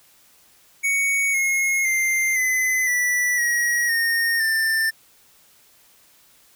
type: tone with pitch steps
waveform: square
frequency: 2231 / 2161 / 2094 / 2028 / 1964.8 / 1903.3 / 1843.8 / 1786.2 Hz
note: C#7 / C#7 / C7 / B6 / B6 / A#6 / A#6 / A6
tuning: +11 / -45 / +1 / +45 / -9 / +36 / -19 / +26 cents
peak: -19 dBFS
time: 0.83-4.91 s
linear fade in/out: 20 ms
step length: 510 ms
effects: white hiss -55 dBFS RMS until 6.55 s